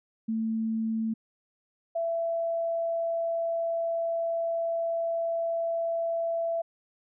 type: tone pair in turn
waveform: sine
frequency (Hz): 222.9 / 667.9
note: A3 / E5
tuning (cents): +23 / +23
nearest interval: octave + perfect fifth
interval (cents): 1900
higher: second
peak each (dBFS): -26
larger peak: neither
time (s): 0.28-1.14 / 1.95-6.62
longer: second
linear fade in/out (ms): 10
effects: none